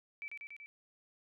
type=tone with echo; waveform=sine; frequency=2312 Hz; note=D7; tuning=28 cents flat; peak=-40 dBFS; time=0.22-0.28 s; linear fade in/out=0 ms; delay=95 ms; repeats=4; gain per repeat=-2 dB; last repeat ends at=0.66 s; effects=none